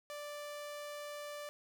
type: tone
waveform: sawtooth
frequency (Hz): 587.3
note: D5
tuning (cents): 0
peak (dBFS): -39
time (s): 0.1-1.49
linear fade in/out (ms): 0
effects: 13-bit